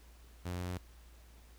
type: tone with pitch steps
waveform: sawtooth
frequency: 89 / 89.57 / 90.14 Hz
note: F2 / F2 / F#2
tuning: +33 / +44 / -45 cents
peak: -33 dBFS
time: 0.45-0.78 s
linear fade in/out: 10 ms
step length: 110 ms
effects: added 58 Hz sine -55 dBFS peak until 1.58 s + pink hiss -64 dBFS RMS until 1.58 s